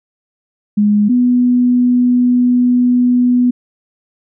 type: tone pair in turn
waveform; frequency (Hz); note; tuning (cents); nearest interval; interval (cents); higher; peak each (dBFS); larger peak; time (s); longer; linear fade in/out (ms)
sine; 207.7 / 246.7; G#3 / B3; 0 / -2; minor third; 298; second; -8; neither; 0.77-1.09 / 1.09-3.51; second; 10
effects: none